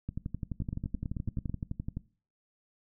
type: two click trains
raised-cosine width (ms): 5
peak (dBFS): -22 / -22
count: 9 / 23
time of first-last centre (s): 0.62-1.496 / 0.09-1.97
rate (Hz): 9.13 / 11.7
effects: noise-tail reverb RT60 0.4 s tail -20 dB re dry